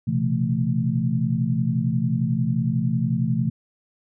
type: tone cluster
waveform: sine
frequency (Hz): 122.9 / 134 / 168.9 / 220.6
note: B2 / C3 / E3 / A3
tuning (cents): -8 / +42 / +42 / +5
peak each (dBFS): -25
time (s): 0.07-3.5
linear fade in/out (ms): 10
effects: none